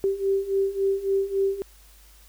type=beating tone pair; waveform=sine; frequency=388.8 / 392.4 Hz; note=G4 / G4; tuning=-14 / +2 cents; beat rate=3.6 Hz; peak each=-26 / -23 dBFS; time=0.04-1.62 s; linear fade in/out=0 ms; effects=added 50 Hz sine -51 dBFS peak until 2.28 s + white hiss -55 dBFS RMS until 2.28 s